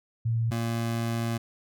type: tone pair in turn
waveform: sine / 25% pulse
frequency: 114.5 / 115.56 Hz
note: A#2 / A#2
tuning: -31 / -15 cents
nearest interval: unison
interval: 16 cents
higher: second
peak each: -23 dBFS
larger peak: neither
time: 0.25-0.51 / 0.51-1.38 s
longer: second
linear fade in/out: 10 ms
effects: none